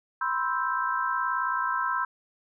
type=chord; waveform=sine; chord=C major seventh; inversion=third; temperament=equal; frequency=987.8 / 1046.5 / 1318.5 / 1568 Hz; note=B5 / C6 / E6 / G6; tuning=0 / 0 / 0 / 0 cents; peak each=-31 / -30 / -30 / -31 dBFS; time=0.21-2.05 s; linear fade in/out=5 ms; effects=none